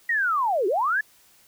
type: linear two-way sweep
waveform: sine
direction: down then up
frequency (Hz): 1928 to 349.2 to 1754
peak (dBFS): -20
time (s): 0.09-1.01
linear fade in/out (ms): 5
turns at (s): 0.67
effects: white hiss -57 dBFS RMS until 1.47 s